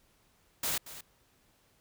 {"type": "noise with echo", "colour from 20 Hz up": "white", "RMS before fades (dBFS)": -32, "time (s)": [0.63, 0.78], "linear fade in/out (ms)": 5, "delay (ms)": 230, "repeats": 1, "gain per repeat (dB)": -14, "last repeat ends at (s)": 1.01, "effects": ["pink hiss -68 dBFS RMS until 1.8 s"]}